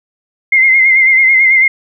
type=tone with vibrato; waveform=sine; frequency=2100 Hz; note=C7; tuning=6 cents sharp; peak=-5 dBFS; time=0.52-1.68 s; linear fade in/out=5 ms; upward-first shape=sine; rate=9.1 Hz; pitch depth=45 cents each way; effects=none